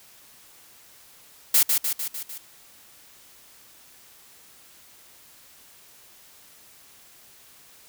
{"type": "noise with echo", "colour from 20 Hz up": "blue", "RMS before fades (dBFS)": -17, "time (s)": [1.54, 1.63], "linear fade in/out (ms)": 5, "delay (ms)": 150, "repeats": 5, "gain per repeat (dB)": -4, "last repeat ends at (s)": 2.38, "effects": ["white hiss -52 dBFS RMS until 7.88 s"]}